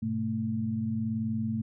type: tone cluster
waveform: sine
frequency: 103.8 / 124.7 / 222.1 Hz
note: G#2 / B2 / A3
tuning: 0 / +17 / +16 cents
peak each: -35 / -36 / -29 dBFS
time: 0.02-1.62 s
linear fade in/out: 10 ms
effects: none